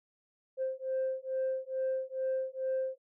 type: beating tone pair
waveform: sine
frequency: 523.3 / 525.6 Hz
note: C5 / C5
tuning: 0 / +8 cents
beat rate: 2.3 Hz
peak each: -33 / -33 dBFS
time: 0.57-2.98 s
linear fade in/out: 50 ms
effects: tanh soft clip ceiling -26 dBFS